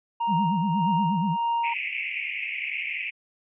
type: tone with tremolo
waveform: triangle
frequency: 933 Hz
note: A#5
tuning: 1 cent sharp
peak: -20 dBFS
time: 0.2-1.74 s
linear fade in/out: 10 ms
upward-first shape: sine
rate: 1.7 Hz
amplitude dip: 45%
type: tone with vibrato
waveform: sine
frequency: 183 Hz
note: F#3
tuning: 19 cents flat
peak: -23 dBFS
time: 0.27-1.37 s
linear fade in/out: 50 ms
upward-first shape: sine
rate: 8.4 Hz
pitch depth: 230 cents each way
type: band-pass noise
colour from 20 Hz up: pink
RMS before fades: -31 dBFS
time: 1.63-3.11 s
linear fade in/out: 20 ms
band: 2100 to 2700 Hz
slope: 96 dB/octave
effects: resampled to 8000 Hz